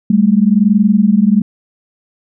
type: tone pair together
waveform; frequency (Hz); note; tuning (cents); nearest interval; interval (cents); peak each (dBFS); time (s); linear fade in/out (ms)
sine; 196.8 / 217.9; G3 / A3; +7 / -17; major second; 176; -10; 0.1-1.42; 5
effects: none